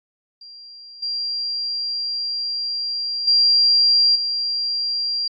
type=tone with level steps; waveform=sine; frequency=4756 Hz; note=D8; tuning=21 cents sharp; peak=-38 / -22 / -12 / -20 dBFS; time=0.41-5.28 s; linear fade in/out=5 ms; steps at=1.02 / 3.27 / 4.15 s; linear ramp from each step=10 ms; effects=AAC 64 kbps